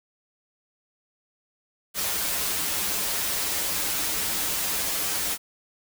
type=noise with comb filter; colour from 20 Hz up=white; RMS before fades=-27 dBFS; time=1.94-5.38 s; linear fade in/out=50 ms; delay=8.1 ms; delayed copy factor=-0.85; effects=none